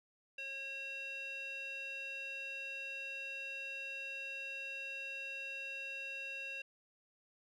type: tone with band-pass filter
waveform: square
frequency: 544 Hz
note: C#5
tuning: 33 cents flat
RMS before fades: -44 dBFS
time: 0.38-6.62 s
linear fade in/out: 5 ms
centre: 2600 Hz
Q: 5.9
effects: none